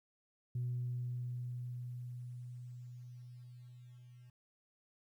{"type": "tone with level ramp", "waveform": "sine", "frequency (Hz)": 123, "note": "B2", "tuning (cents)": -7, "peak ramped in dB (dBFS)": [-33, -55], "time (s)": [0.55, 4.3], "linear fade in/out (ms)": 5, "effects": ["tanh soft clip ceiling -31 dBFS", "12-bit"]}